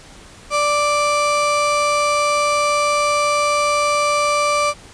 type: tone pair together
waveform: 35% pulse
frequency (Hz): 587.3 / 1174.6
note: D5 / D6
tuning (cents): 0 / 0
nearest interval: octave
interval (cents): 1200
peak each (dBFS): -17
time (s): 0.5-4.74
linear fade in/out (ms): 50
effects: pink hiss -42 dBFS RMS until 4.93 s + resampled to 22050 Hz

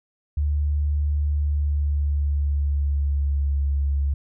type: tone with pitch glide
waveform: sine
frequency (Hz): 73.42 to 70.19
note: D2 to C#2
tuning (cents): 0 to +22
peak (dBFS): -19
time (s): 0.37-4.14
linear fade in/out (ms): 5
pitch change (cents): -78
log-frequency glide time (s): 1.32-3.62
effects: none

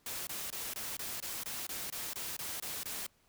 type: noise bursts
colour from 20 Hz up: white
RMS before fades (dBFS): -40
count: 13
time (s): 0.06-3.066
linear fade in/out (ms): 2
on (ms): 210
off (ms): 23
effects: pink hiss -70 dBFS RMS until 3.28 s

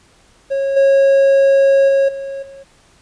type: tone with level steps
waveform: triangle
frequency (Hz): 547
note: C#5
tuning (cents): -23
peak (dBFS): -13 / -6 / -8 / -21 / -32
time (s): 0.5-2.64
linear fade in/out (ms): 20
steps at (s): 0.76 / 1.88 / 2.08 / 2.42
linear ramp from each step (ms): 10
effects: pink hiss -51 dBFS RMS until 3.01 s + resampled to 22050 Hz

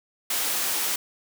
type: high-pass noise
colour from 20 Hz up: white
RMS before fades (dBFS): -26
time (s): 0.3-0.96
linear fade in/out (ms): 5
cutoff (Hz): 290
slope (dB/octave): 12
effects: none

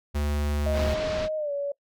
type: tone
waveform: square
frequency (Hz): 73.42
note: D2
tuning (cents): 0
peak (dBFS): -25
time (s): 0.14-0.95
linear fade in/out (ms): 20
type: tone with pitch glide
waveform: sine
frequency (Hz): 622.3 to 567.4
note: D#5 to C#5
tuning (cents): 0 to +40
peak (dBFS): -26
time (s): 0.66-1.72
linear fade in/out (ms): 5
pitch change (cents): -160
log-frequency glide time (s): 1.37-1.52
type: low-pass noise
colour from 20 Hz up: pink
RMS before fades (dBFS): -33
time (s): 0.72-1.29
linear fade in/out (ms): 50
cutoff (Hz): 5100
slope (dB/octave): 24
effects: noise-tail reverb RT60 0.1 s tail -22 dB re dry

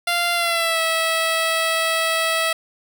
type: tone with pitch glide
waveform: 10% pulse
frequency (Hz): 694 to 651.3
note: F5 to E5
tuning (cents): -11 to -21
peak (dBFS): -10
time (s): 0.07-2.53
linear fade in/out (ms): 5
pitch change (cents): -110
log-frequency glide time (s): 0.34-0.8
effects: none

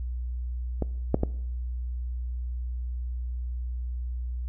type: clicks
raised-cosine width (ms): 2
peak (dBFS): -14 / -7 / -11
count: 3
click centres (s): 0.823 / 1.144 / 1.234
effects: noise-tail reverb RT60 0.8 s tail -21 dB re dry + added 61 Hz sine -29 dBFS peak until 4.48 s

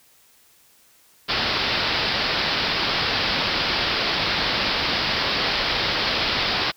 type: low-pass noise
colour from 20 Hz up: white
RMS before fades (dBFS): -23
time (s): 1.28-6.72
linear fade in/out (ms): 20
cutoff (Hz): 5100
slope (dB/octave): 96
effects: white hiss -56 dBFS RMS until 6.76 s

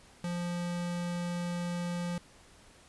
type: tone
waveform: square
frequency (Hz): 174.61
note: F3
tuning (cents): 0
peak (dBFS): -33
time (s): 0.24-2.18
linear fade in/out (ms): 2
effects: pink hiss -58 dBFS RMS until 2.88 s + resampled to 24000 Hz

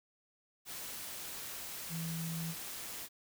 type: tone in noise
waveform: sine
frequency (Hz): 164.81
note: E3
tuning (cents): 0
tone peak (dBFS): -37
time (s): 1.89-2.55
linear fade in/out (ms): 50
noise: white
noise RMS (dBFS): -44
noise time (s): 0.65-3.09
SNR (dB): +4
effects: none

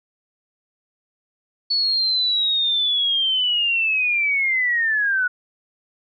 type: linear sweep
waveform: sine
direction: down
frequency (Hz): 4435 to 1456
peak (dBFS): -17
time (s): 1.7-5.28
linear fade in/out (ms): 10
effects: none

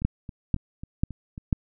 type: two click trains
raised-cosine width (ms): 5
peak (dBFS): -24 / -9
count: 6 / 4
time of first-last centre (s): 0.02-1.379 / 0.05-1.528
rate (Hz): 3.68 / 2.03
effects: none

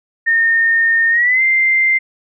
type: tone with pitch glide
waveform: sine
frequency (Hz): 1829 to 2089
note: A#6 to C7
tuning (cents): -33 to -3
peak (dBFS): -10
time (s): 0.26-1.99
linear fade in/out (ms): 20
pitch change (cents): +230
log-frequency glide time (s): 1.1-1.42
effects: none

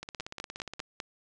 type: two click trains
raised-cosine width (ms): 0.2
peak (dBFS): -18 / -22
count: 5 / 14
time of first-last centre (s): 0.2-1.002 / 0.03-0.795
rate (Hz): 4.99 / 17
effects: resampled to 22050 Hz

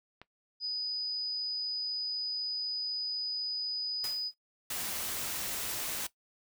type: click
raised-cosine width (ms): 0.3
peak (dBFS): -31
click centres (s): 0.216
type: tone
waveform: sine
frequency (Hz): 4978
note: D#8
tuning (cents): 0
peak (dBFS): -31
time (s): 0.6-4.32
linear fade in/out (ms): 50
type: noise with exponential decay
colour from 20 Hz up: white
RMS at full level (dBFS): -38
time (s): 4.04-4.34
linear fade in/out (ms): 1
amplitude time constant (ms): 65
type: noise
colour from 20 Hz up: white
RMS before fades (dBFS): -36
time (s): 4.7-6.07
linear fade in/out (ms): 5
effects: noise-tail reverb RT60 0.1 s tail -17 dB re dry

